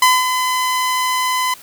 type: tone with ADSR envelope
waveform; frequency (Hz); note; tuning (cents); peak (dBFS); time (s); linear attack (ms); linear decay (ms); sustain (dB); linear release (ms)
sawtooth; 1014; B5; +45; -4; 0.02-1.54; 4; 210; -8; 4
effects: white hiss -41 dBFS RMS until 1.62 s